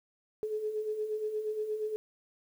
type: beating tone pair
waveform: sine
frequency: 421.8 / 430.3 Hz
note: G#4 / A4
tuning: +27 / -39 cents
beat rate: 8.5 Hz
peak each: -40 / -32 dBFS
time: 0.43-1.96 s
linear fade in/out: 0 ms
effects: 10-bit